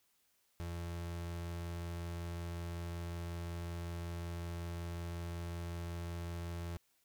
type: tone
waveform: 35% pulse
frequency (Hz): 85.4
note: F2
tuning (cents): -38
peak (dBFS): -38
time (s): 0.6-6.77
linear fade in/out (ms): 0
effects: white hiss -75 dBFS RMS until 7.04 s